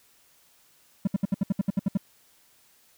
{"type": "tone bursts", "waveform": "triangle", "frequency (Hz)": 196, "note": "G3", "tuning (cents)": 0, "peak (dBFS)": -18, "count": 11, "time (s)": [1.05, 1.974], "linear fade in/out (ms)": 5, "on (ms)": 24, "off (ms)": 66, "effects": ["white hiss -61 dBFS RMS until 2.97 s"]}